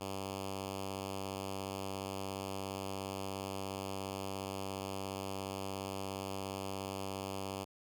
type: tone with notch filter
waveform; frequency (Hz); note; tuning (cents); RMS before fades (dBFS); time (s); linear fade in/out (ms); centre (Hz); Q
5% pulse; 97.1; G2; -16; -41; 0-7.65; 20; 1500; 1.9
effects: none